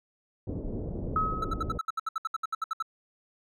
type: low-pass noise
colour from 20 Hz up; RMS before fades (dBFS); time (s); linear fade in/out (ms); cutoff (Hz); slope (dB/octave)
pink; -34; 0.47-1.78; 5; 500; 24
type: tone with exponential decay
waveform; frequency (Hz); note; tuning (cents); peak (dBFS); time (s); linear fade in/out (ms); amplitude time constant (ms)
sine; 1278; D#6; +46; -22; 1.16-1.85; 2; 150
type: tone bursts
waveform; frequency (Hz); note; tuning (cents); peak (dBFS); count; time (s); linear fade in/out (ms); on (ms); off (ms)
triangle; 1314; E6; -6; -25; 16; 1.42-2.825; 5; 25; 67
effects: none